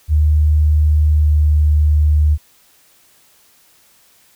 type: tone with pitch glide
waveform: sine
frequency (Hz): 76 to 75.39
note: D#2 to D2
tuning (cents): -40 to +46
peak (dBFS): -9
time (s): 0.08-2.38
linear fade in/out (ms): 50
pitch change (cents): -14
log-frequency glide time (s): 1.18-1.27
effects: white hiss -52 dBFS RMS until 4.35 s